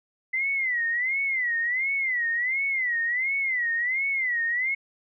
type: tone with vibrato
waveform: sine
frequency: 2020 Hz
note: B6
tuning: 39 cents sharp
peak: -23 dBFS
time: 0.33-4.75 s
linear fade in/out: 10 ms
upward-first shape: sine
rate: 1.4 Hz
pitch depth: 160 cents each way
effects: none